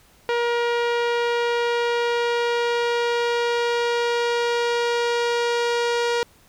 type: tone with low-pass filter sweep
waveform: sawtooth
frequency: 474.5 Hz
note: A#4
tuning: 31 cents sharp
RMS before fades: -22 dBFS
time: 0.29-6.23 s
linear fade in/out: 0 ms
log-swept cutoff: 3100 to 5400 Hz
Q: 0.92
effects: pink hiss -55 dBFS RMS until 6.48 s